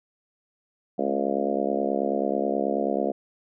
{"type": "harmonic tone with a mistuned harmonic", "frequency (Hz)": 69.3, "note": "C#2", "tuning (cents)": 0, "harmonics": [3, 4, 5, 6, 7, 8, 9, 10], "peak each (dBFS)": [-31, -31, -31, -31, -31, -31, -31, -31], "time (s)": [0.98, 3.12], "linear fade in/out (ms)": 10, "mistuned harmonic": 3, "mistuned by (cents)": 25, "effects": []}